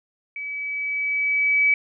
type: tone with level ramp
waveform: sine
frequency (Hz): 2287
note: D7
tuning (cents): -47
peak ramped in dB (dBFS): -29 to -14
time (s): 0.36-1.74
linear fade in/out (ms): 2
effects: none